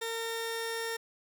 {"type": "tone pair together", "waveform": "sawtooth", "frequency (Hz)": [456.8, 1827], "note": ["A#4", "A#6"], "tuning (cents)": [-35, -35], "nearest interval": "2 octaves", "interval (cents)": 2400, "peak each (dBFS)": [-31, -33], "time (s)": [0.01, 0.97], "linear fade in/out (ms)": 10, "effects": []}